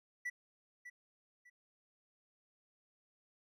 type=tone with echo; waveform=triangle; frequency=1962 Hz; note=B6; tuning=12 cents flat; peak=-35 dBFS; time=0.25-0.3 s; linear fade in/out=10 ms; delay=600 ms; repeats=2; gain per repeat=-11 dB; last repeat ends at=1.5 s; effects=none